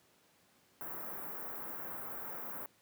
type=band-stop noise; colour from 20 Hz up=white; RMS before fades=-43 dBFS; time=0.81-2.66 s; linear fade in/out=0 ms; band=1500 to 16000 Hz; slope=24 dB/octave; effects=pink hiss -68 dBFS RMS until 2.81 s + high-pass 150 Hz 12 dB/octave